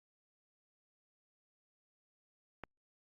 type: click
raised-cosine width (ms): 0.5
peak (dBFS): -28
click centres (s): 2.637
effects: Opus 48 kbps